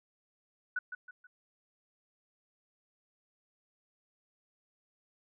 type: tone with echo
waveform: sine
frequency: 1480 Hz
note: F#6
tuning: in tune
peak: -30 dBFS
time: 0.76-0.79 s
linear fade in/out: 5 ms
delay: 160 ms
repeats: 3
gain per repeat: -8 dB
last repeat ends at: 1.27 s
effects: none